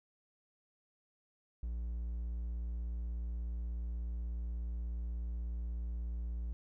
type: tone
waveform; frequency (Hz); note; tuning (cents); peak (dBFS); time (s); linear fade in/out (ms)
triangle; 58.27; A#1; 0; -34; 1.63-6.53; 0
effects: none